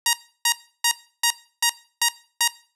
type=tone bursts; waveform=5% pulse; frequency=942 Hz; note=A#5; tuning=18 cents sharp; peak=-4 dBFS; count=7; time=0.06-2.477 s; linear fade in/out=2 ms; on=71 ms; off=320 ms; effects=noise-tail reverb RT60 0.4 s tail -18 dB re dry + low-pass 12000 Hz 12 dB/octave